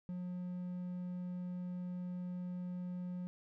triangle tone, 179.5 Hz, F3, 48 cents sharp, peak -37 dBFS, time 0.09-3.27 s, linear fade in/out 0 ms, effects none

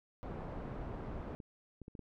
pink low-pass noise, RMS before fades -43 dBFS, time 0.23-1.35 s, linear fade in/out 0 ms, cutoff 910 Hz, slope 12 dB/octave
clicks, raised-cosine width 3 ms, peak -35 dBFS, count 8, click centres 0.91 / 1.072 / 1.204 / 1.402 / 1.817 / 1.881 / 1.952 / 1.993 s
effects none

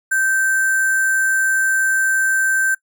sine tone with sample-and-hold, 1557 Hz, G6, 12 cents flat, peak -14 dBFS, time 0.11-2.75 s, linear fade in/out 10 ms, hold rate 8820 Hz, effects noise-tail reverb RT60 0.1 s tail -21 dB re dry

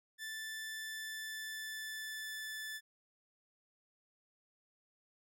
sawtooth tone with pitch glide, 1760 to 1748.9 Hz, A6 to A6, 0 to -11 cents, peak -38 dBFS, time 0.18-2.81 s, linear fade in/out 50 ms, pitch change -11 cents, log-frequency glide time 0.64-2.5 s, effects none

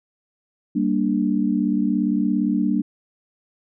sine chord, G minor, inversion none, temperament equal, 196 / 233.1 / 293.7 Hz, G3 / Bb3 / D4, 0 / 0 / 0 cents, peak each -22 dBFS, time 0.75-2.82 s, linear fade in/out 10 ms, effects none

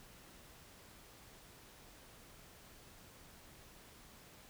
silence, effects pink hiss -59 dBFS RMS until 4.49 s

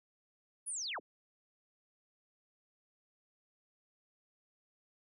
sine linear sweep, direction down, 10510 to 121 Hz, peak -37 dBFS, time 0.66-1 s, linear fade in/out 20 ms, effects none

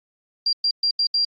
sine tone bursts at uneven times, 4754 Hz, D8, 20 cents sharp, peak -16 dBFS, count 5, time 0.46-0.53 / 0.64-0.71 / 0.83-0.91 / 0.99-1.07 / 1.14-1.25 s, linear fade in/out 5 ms, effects tanh soft clip ceiling -13 dBFS + AAC 32 kbps

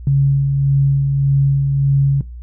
sine tone with tremolo, 138.59 Hz, C#3, in tune, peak -9 dBFS, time 0.07-2.21 s, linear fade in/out 2 ms, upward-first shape sine, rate 1.7 Hz, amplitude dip 35%, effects noise-tail reverb RT60 0.2 s tail -18 dB re dry + added 60 Hz sine -29 dBFS peak until 2.42 s

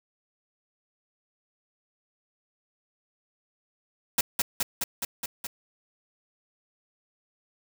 white noise with echo, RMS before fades -22 dBFS, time 4.18-4.21 s, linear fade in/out 5 ms, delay 210 ms, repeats 6, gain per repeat -2 dB, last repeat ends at 5.47 s, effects none

